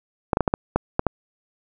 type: clicks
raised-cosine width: 1 ms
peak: -4 dBFS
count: 8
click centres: 0.332 / 0.371 / 0.407 / 0.478 / 0.539 / 0.76 / 0.994 / 1.067 s
effects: none